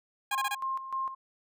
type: tone bursts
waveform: 15% pulse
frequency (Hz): 817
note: G#5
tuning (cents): -29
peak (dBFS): -23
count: 4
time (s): 0.31-0.549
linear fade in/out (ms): 5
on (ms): 41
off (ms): 25
type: tone with tremolo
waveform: sine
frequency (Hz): 1062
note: C6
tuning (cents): +25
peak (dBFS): -29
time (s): 0.32-1.15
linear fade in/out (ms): 10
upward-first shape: square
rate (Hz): 3.3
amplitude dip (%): 65
effects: none